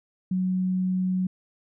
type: tone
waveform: sine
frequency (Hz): 185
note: F#3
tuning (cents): 0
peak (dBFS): -22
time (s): 0.31-1.27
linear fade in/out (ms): 5
effects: none